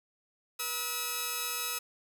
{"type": "tone pair together", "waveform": "5% pulse", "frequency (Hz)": [482.8, 1289], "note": ["B4", "E6"], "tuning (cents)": [-39, -39], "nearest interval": "octave + perfect fourth", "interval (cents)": 1700, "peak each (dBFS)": [-29, -21], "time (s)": [0.59, 1.79], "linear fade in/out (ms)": 10, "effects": []}